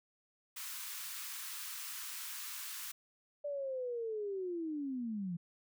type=high-pass noise; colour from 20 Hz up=white; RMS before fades=-44 dBFS; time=0.56-2.92 s; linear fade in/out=10 ms; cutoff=990 Hz; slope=48 dB/octave
type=linear sweep; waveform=sine; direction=down; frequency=587.3 to 164.81 Hz; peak=-36 dBFS; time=3.44-5.37 s; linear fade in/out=10 ms
effects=none